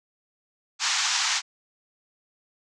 white band-pass noise, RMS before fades -25 dBFS, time 0.79-1.42 s, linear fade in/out 50 ms, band 820 to 7000 Hz, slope 48 dB/octave, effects none

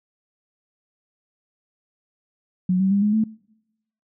sine tone with pitch steps, 183.1 / 191.43 / 200.1 / 209.2 / 218.8 Hz, F#3 / G3 / G3 / G#3 / A3, -18 / -41 / +36 / +13 / -9 cents, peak -16 dBFS, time 2.69-3.24 s, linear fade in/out 5 ms, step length 110 ms, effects noise-tail reverb RT60 0.9 s tail -25 dB re dry

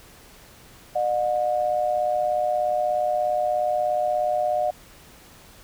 sine tone pair together, 606.2 / 723 Hz, D#5 / F#5, -45 / -40 cents, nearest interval minor third, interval 305 cents, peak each -23 dBFS, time 0.95-4.71 s, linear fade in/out 10 ms, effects pink hiss -49 dBFS RMS until 5.63 s

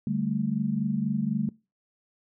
sine chord, D suspended fourth, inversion none, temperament equal, 146.83 / 196 / 220 Hz, D3 / G3 / A3, 0 / 0 / 0 cents, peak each -31 / -29 / -28 dBFS, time 0.07-1.49 s, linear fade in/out 2 ms, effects noise-tail reverb RT60 0.3 s tail -24 dB re dry

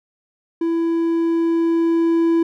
triangle tone with level ramp, 332.6 Hz, E4, 16 cents sharp, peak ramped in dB -15 to -11 dBFS, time 0.61-2.43 s, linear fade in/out 5 ms, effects none

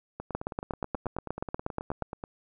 two click trains, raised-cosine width 1 ms, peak -22 / -16 dBFS, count 20 / 15, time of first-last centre 0.2-2.239 / 0.35-2.023 s, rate 9.32 / 8.37 Hz, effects none

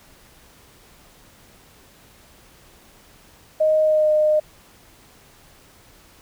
sine tone with pitch glide, 622.3 to 611.6 Hz, D#5 to D#5, 0 to -30 cents, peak -14 dBFS, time 3.6-4.4 s, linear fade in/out 10 ms, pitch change -30 cents, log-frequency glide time 3.82-4.11 s, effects pink hiss -51 dBFS RMS until 6.21 s

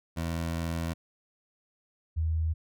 20% pulse / sine tone pair in turn, 83.1 / 80.21 Hz, E2 / E2, +15 / -47 cents, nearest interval minor second, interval 62 cents, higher first, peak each -25 dBFS, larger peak neither, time 0.16-0.94 / 2.16-2.54 s, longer first, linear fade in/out 20 ms, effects none

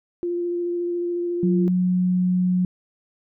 sine tone with vibrato, 348.3 Hz, F4, 5 cents flat, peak -22 dBFS, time 0.23-1.68 s, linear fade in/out 0 ms, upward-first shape square, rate 14 Hz, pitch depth 9 cents each way
sine tone, 181.7 Hz, F#3, 31 cents flat, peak -17 dBFS, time 1.43-2.65 s, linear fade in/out 2 ms
effects none

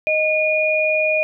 sine tone pair together, 622.3 / 2441 Hz, D#5 / D#7, 0 / -34 cents, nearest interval 2 octaves, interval 2366 cents, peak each -18 dBFS, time 0.07-1.23 s, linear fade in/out 0 ms, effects none

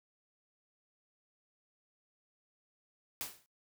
white noise with exponential decay, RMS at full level -36 dBFS, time 3.21-3.46 s, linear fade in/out 0 ms, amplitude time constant 53 ms, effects noise-tail reverb RT60 0.2 s tail -26 dB re dry

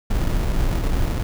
brown noise with sample-and-hold, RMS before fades -20 dBFS, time 0.1-1.23 s, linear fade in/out 5 ms, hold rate 1575 Hz, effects none

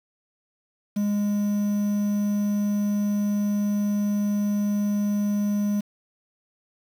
triangle tone with quantisation, 205.7 Hz, G#3, 16 cents flat, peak -19 dBFS, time 0.96-5.81 s, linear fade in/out 10 ms, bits 7, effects none

